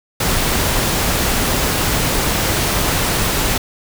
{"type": "noise", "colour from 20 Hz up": "pink", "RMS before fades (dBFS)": -17, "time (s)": [0.2, 3.58], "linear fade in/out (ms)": 5, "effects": []}